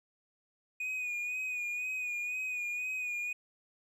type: tone with vibrato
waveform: triangle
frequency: 2474 Hz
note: D#7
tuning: 10 cents flat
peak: -32 dBFS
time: 0.8-3.33 s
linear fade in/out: 5 ms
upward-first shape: sine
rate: 2 Hz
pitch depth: 38 cents each way
effects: none